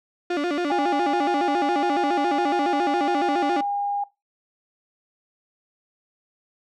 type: tone with vibrato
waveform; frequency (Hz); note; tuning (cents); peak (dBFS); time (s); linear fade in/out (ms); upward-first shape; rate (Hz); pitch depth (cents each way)
35% pulse; 320; D#4; +49; -20; 0.3-3.61; 5; square; 7.2; 170
type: tone with pitch glide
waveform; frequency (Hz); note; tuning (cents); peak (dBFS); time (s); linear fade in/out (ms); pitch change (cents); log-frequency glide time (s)
sine; 816 to 809.9; G#5 to G#5; -31 to -44; -22; 0.7-4.04; 5; -13; 2.77-3.09
effects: noise-tail reverb RT60 0.2 s tail -19 dB re dry + low-pass 4000 Hz 12 dB/octave